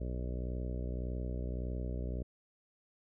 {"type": "harmonic tone", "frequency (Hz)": 61.74, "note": "B1", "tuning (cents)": 0, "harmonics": [1, 2, 3, 4, 5, 6, 7, 8, 9, 10], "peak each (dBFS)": [-36, -43, -46, -48, -50, -51, -50, -55, -52, -54], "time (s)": [0, 2.23], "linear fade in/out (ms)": 10, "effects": []}